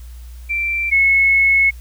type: tone pair in turn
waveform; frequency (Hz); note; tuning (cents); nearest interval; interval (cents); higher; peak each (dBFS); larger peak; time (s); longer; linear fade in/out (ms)
sine; 2349 / 2189; D7 / C#7; 0 / -22; minor second; 122; first; -17 / -10; second; 0.49-0.91 / 0.91-1.71; second; 20
effects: added 60 Hz sine -32 dBFS peak until 1.8 s + white hiss -50 dBFS RMS until 1.8 s